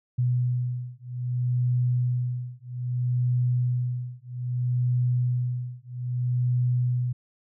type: beating tone pair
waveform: sine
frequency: 123.47 / 124.09 Hz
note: B2 / B2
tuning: 0 / +9 cents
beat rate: 0.62 Hz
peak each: -26 dBFS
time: 0.18-7.13 s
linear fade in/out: 10 ms
effects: none